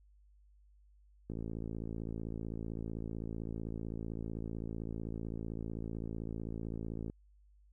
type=click train; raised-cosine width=3 ms; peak=-28 dBFS; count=324; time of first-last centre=1.3-7.099 s; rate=55.7 Hz; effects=added 50 Hz sine -61 dBFS peak until 7.72 s